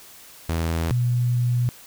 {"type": "tone pair in turn", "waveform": ["sawtooth", "sine"], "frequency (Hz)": [82.41, 121.98], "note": ["E2", "B2"], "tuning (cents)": [0, -21], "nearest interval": "perfect fifth", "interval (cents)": 679, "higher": "second", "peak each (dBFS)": -18, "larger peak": "neither", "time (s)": [[0.49, 0.91], [0.91, 1.69]], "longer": "second", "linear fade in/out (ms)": 0, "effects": ["white hiss -46 dBFS RMS until 1.86 s"]}